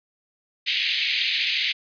pink band-pass noise, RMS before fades -24 dBFS, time 0.66-1.73 s, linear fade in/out 20 ms, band 2100 to 4500 Hz, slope 48 dB/octave, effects resampled to 11025 Hz

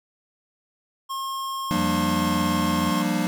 square tone, 1075 Hz, C6, 47 cents sharp, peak -28 dBFS, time 1.09-3.03 s, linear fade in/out 20 ms
square chord, G minor seventh, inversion third, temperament equal with one note detuned, 174.61 / 196 / 233.1 / 299.7 Hz, F3 / G3 / Bb3 / D4, 0 / 0 / 0 / +35 cents, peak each -28 dBFS, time 1.71-3.27 s, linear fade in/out 0 ms
sine tone with pitch glide, 88 to 87.44 Hz, F2 to F2, +14 to +3 cents, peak -33 dBFS, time 1.73-2.93 s, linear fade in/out 50 ms, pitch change -11 cents, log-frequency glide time 2.34-2.75 s
effects none

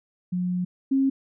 sine tone pair in turn, 180 / 269.7 Hz, F#3 / C#4, -47 / -47 cents, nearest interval perfect fifth, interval 700 cents, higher second, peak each -23 / -18 dBFS, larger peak second, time 0.32-0.65 / 0.91-1.1 s, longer first, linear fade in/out 10 ms, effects none

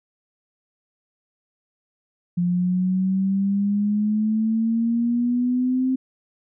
sine exponential sweep, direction up, 174.61 to 261.6 Hz, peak -18 dBFS, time 2.37-5.96 s, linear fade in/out 10 ms, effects none

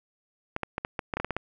clicks, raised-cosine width 0.5 ms, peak -14 dBFS, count 11, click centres 0.564 / 0.633 / 0.781 / 0.849 / 0.992 / 1.138 / 1.17 / 1.2 / 1.246 / 1.307 / 1.366 s, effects none

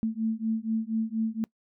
sine beating tone pair, 220.4 / 224.6 Hz, A3 / A3, +3 / +36 cents, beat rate 4.2 Hz, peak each -29 dBFS, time 0.03-1.44 s, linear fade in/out 0 ms, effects noise-tail reverb RT60 0.1 s tail -24 dB re dry

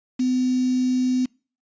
sine tone with quantisation, 253.7 Hz, B3, 47 cents sharp, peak -18 dBFS, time 0.19-1.26 s, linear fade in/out 10 ms, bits 6, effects noise-tail reverb RT60 0.4 s tail -26 dB re dry + resampled to 16000 Hz

